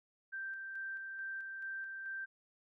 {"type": "tone with tremolo", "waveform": "sine", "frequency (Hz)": 1568, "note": "G6", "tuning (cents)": 0, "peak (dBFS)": -39, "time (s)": [0.32, 2.26], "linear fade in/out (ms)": 20, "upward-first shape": "square", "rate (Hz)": 2.3, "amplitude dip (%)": 30, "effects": []}